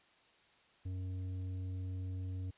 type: tone with tanh clipping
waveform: sine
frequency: 92.7 Hz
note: F#2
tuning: 4 cents sharp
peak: -39 dBFS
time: 0.85-2.51 s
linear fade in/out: 10 ms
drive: 8 dB
effects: white hiss -67 dBFS RMS until 2.57 s + resampled to 8000 Hz